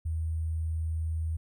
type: tone with sample-and-hold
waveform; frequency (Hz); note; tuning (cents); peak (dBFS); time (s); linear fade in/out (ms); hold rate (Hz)
sine; 80.4; E2; -43; -28; 0.05-1.37; 10; 8820
effects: none